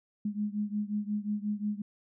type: beating tone pair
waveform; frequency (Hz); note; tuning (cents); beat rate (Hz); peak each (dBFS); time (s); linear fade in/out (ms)
sine; 206.5 / 212.1; G#3 / G#3; -10 / +37; 5.6; -32 / -34; 0.25-1.82; 5
effects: none